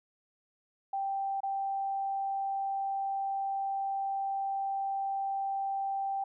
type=tone with dropouts; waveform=sine; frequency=784 Hz; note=G5; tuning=in tune; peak=-30 dBFS; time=0.93-6.24 s; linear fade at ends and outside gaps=5 ms; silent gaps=1.405-1.432 s; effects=none